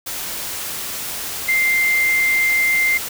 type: tone in noise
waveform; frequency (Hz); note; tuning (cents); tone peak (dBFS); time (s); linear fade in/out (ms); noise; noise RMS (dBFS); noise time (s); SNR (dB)
sine; 2093; C7; 0; -14; 1.48-2.98; 10; white; -27; 0.06-3.09; +10
effects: none